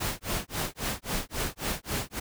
pink noise with tremolo, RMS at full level -29 dBFS, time 0-2.2 s, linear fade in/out 10 ms, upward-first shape sine, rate 3.7 Hz, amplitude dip 100%, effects none

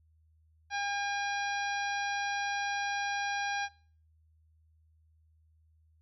harmonic tone with a mistuned harmonic, 807 Hz, G#5, 50 cents flat, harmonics 1 / 2 / 3 / 4 / 5 / 6 / 7, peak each -34 / -35 / -40 / -46 / -45 / -48 / -46 dBFS, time 0.7-3.69 s, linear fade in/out 50 ms, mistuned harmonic 4, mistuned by +32 cents, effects noise-tail reverb RT60 0.5 s tail -24 dB re dry + added 79 Hz sine -63 dBFS peak until 6.01 s

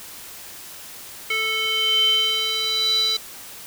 square tone with band-pass filter sweep, 440 Hz, A4, in tune, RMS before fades -21 dBFS, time 1.3-3.17 s, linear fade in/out 5 ms, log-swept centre 2500 to 4200 Hz, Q 9.8, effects white hiss -39 dBFS RMS until 3.66 s

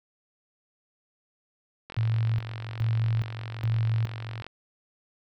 click train, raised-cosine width 0.3 ms, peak -23 dBFS, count 118, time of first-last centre 1.9-4.466 s, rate 45.6 Hz
sine tone with tremolo, 112.7 Hz, A2, 42 cents sharp, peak -22 dBFS, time 1.97-4.42 s, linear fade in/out 5 ms, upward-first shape square, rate 1.2 Hz, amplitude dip 75%
effects none

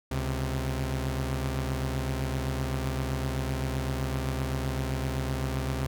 sawtooth tone pair together, 69.3 / 130.82 Hz, C#2 / C3, 0 / 0 cents, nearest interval major seventh, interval 1100 cents, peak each -27 dBFS, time 0.11-5.87 s, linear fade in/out 5 ms, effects none

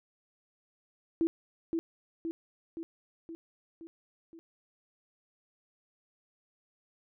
sine tone with echo, 330 Hz, E4, 2 cents sharp, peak -24 dBFS, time 1.21-1.27 s, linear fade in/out 0 ms, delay 520 ms, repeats 6, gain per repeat -4 dB, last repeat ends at 4.39 s, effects none

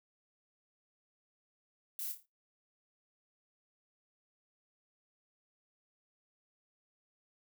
violet noise with echo, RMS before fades -40 dBFS, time 1.99-2.12 s, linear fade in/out 0 ms, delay 27 ms, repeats 5, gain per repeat -7 dB, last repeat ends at 2.255 s, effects noise-tail reverb RT60 0.2 s tail -19 dB re dry

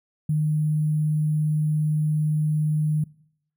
sine tone with sample-and-hold, 152.9 Hz, D#3, 30 cents flat, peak -19 dBFS, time 0.29-3.04 s, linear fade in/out 5 ms, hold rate 11025 Hz, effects noise-tail reverb RT60 0.7 s tail -23 dB re dry

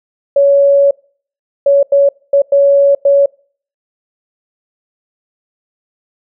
sine tone bursts at uneven times, 561 Hz, C#5, 21 cents sharp, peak -5 dBFS, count 6, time 0.36-0.91 / 1.66-1.83 / 1.92-2.09 / 2.33-2.42 / 2.52-2.95 / 3.05-3.26 s, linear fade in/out 5 ms, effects noise-tail reverb RT60 0.5 s tail -26 dB re dry

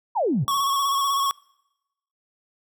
sine exponential sweep, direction down, 1026 to 110.2 Hz, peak -19 dBFS, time 0.15-0.45 s, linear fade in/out 20 ms
square tone with vibrato, 1108.7 Hz, C#6, in tune, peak -21 dBFS, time 0.48-1.31 s, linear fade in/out 0 ms, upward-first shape square, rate 16 Hz, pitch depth 29 cents each way
effects noise-tail reverb RT60 0.9 s tail -26 dB re dry

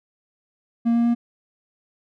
triangle tone with pitch steps, 233 / 234.8 / 236.5 Hz, A#3 / A#3 / A#3, -1 / +13 / +25 cents, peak -14 dBFS, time 0.85-1.15 s, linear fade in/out 20 ms, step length 100 ms, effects none

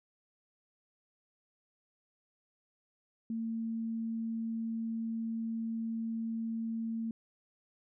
sine tone, 226.4 Hz, A3, 50 cents sharp, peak -33 dBFS, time 3.3-7.11 s, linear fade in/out 2 ms, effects none

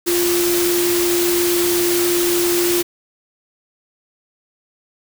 sine tone in noise, 349.2 Hz, F4, in tune, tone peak -16 dBFS, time 0.06-2.83 s, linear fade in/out 20 ms, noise white, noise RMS -21 dBFS, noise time 0.06-2.83 s, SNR +2 dB, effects none

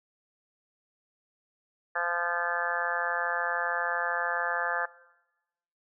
harmonic tone, 172.9 Hz, F3, 17 cents flat, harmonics 3 / 4 / 5 / 6 / 7 / 8 / 9 / 10, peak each -37 / -36 / -36 / -40 / -35 / -37 / -34 / -31 dBFS, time 1.95-4.86 s, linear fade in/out 10 ms, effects noise-tail reverb RT60 1.0 s tail -20 dB re dry

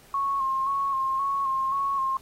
sine tone with vibrato, 1085 Hz, C#6, 37 cents flat, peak -23 dBFS, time 0.14-2.17 s, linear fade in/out 2 ms, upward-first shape square, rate 1.9 Hz, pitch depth 31 cents each way, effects pink hiss -54 dBFS RMS until 2.21 s + AAC 48 kbps

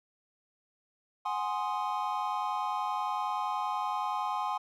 triangle chord, Ab dominant seventh, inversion third, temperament equal, 740 / 830.6 / 1046.5 / 1244.5 Hz, Gb5 / Ab5 / C6 / Eb6, 0 / 0 / 0 / 0 cents, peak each -36 / -32 / -32 / -37 dBFS, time 1.25-4.58 s, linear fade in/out 10 ms, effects none

